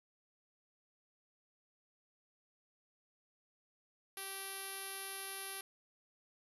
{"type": "tone with low-pass filter", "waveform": "5% pulse", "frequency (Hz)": 389.1, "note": "G4", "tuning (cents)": -13, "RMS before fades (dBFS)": -45, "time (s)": [4.17, 5.61], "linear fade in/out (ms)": 2, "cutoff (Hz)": 11000, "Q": 6.4, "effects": []}